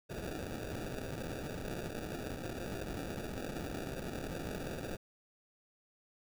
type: noise with sample-and-hold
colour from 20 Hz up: white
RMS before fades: -41 dBFS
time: 0.09-4.97 s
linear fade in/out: 20 ms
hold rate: 1050 Hz
effects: none